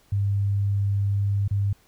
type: tone with dropouts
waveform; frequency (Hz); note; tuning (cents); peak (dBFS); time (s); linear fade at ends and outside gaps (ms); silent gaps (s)
sine; 100.1; G2; +37; -20; 0.12-1.73; 5; 1.479-1.509
effects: pink hiss -60 dBFS RMS until 1.87 s